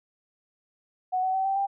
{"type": "tone with pitch steps", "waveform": "sine", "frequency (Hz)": [740, 752.5, 765.2, 778.1, 791.3], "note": ["F#5", "F#5", "G5", "G5", "G5"], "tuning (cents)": [0, 29, -42, -13, 16], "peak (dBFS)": -23, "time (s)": [1.12, 1.67], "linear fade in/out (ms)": 20, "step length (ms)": 110, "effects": []}